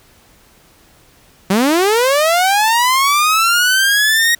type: linear sweep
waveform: sawtooth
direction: up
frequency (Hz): 181.5 to 1890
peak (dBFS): -7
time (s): 1.5-4.35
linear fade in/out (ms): 5
effects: pink hiss -49 dBFS RMS until 4.39 s